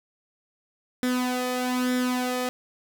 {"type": "tone with flanger", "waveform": "sawtooth", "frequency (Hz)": 250.9, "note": "B3", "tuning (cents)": 28, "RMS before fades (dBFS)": -26, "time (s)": [1.03, 2.49], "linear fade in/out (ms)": 0, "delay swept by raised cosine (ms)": [0.55, 1.65], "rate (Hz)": 1.1, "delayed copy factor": 0.65, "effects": []}